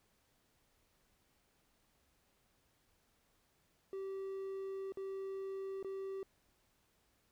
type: tone with dropouts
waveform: triangle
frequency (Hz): 387.1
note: G4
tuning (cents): -22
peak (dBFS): -38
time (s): 3.93-6.23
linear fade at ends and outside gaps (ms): 1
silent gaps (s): 4.922-4.972 / 5.828-5.846
effects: pink hiss -75 dBFS RMS until 7.31 s